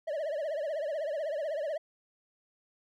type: tone with vibrato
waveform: triangle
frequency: 605 Hz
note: D#5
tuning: 49 cents flat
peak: -29 dBFS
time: 0.07-1.78 s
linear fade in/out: 10 ms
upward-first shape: triangle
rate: 16 Hz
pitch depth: 170 cents each way
effects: none